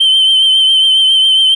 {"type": "tone with vibrato", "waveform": "sine", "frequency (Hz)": 3100, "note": "G7", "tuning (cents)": -20, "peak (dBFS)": -4, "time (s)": [0, 1.55], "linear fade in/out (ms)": 10, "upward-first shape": "triangle", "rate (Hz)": 7.3, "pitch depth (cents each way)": 37, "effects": ["tanh soft clip ceiling -4 dBFS"]}